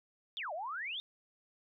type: exponential two-way sweep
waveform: sine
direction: down then up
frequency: 3729 to 586 to 3729 Hz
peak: -37 dBFS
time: 0.37-1 s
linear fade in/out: 0 ms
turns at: 0.53 s
effects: none